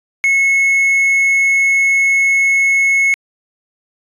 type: tone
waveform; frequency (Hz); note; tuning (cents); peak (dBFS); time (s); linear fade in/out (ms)
triangle; 2187; C#7; -24; -8; 0.24-3.14; 0
effects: resampled to 24000 Hz